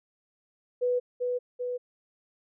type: tone with echo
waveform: sine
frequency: 493.9 Hz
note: B4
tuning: in tune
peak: -23 dBFS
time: 0.81-1 s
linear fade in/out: 20 ms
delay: 390 ms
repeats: 2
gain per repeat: -3 dB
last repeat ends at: 1.78 s
effects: none